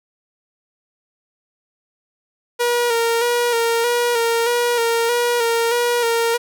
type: tone with vibrato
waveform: sawtooth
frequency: 471.5 Hz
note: A#4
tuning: 20 cents sharp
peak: -12 dBFS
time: 2.59-6.38 s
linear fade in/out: 20 ms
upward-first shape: square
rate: 1.6 Hz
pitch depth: 33 cents each way
effects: none